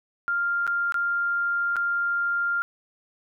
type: tone with dropouts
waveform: sine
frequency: 1396.9 Hz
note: F6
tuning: in tune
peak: -22 dBFS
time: 0.28-2.62 s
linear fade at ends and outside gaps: 0 ms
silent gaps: 0.667-0.676 / 0.922-0.943 / 1.759-1.766 s
effects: none